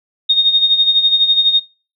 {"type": "tone with tremolo", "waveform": "sine", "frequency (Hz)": 3700, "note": "A#7", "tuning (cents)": -14, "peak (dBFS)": -7, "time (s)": [0.29, 1.6], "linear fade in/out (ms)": 10, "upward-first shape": "sine", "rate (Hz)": 12, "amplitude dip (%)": 70, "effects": ["noise-tail reverb RT60 0.4 s tail -26 dB re dry"]}